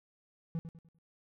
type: tone with echo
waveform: triangle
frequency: 164.81 Hz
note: E3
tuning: in tune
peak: -30 dBFS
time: 0.55-0.59 s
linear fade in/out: 0 ms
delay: 99 ms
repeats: 4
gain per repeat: -9 dB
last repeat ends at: 0.986 s
effects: none